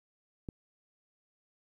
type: click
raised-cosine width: 3 ms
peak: -26 dBFS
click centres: 0.488 s
effects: 11-bit